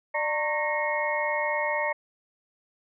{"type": "tone cluster", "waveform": "sine", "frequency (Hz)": [596, 912, 1097, 1864, 2174], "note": ["D5", "A#5", "C#6", "A#6", "C#7"], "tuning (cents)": [25, -38, -18, -1, -34], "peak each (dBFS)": [-29, -30, -37, -31, -31], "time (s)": [0.14, 1.93], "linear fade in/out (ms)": 10, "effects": []}